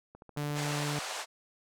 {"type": "click train", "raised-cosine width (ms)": 1, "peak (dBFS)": -36, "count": 10, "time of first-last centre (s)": [0.15, 0.793], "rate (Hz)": 14}
{"type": "tone", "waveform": "sawtooth", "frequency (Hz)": 146.83, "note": "D3", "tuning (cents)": 0, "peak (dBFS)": -28, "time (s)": [0.37, 0.99], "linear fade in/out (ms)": 0}
{"type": "band-pass noise", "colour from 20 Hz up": "pink", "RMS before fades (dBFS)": -38, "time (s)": [0.54, 1.26], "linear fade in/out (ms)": 50, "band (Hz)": [560, 9000], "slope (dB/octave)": 24}
{"effects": []}